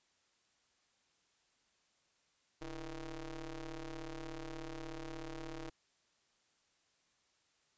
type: ring-modulated tone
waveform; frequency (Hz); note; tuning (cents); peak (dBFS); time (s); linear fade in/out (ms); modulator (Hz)
sawtooth; 155.7; D#3; +2; -36; 2.61-5.7; 10; 174
effects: white hiss -75 dBFS RMS until 7.77 s + resampled to 16000 Hz